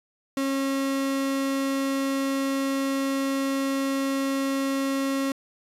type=tone; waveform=35% pulse; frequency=272 Hz; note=C#4; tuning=33 cents flat; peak=-22 dBFS; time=0.37-5.32 s; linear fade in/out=2 ms; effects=resampled to 32000 Hz